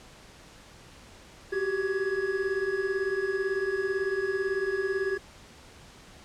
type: tone cluster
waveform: triangle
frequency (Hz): 375.5 / 393.5 / 1674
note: F#4 / G4 / G#6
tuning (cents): +26 / +7 / +13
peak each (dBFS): -29 / -27 / -32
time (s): 1.52-5.18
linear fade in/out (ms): 10
effects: pink hiss -51 dBFS RMS until 6.24 s + low-pass 8000 Hz 12 dB/octave